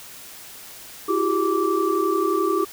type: tone cluster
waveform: sine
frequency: 330.8 / 370.8 / 402.3 / 1165 Hz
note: E4 / F#4 / G4 / D6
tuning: +6 / +4 / +45 / -14 cents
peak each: -24 dBFS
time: 1.08-2.65 s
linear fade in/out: 10 ms
effects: white hiss -41 dBFS RMS until 2.72 s